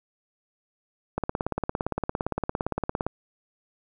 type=click train; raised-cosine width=1 ms; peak=-12 dBFS; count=34; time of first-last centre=1.18-3.066 s; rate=17.5 Hz; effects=none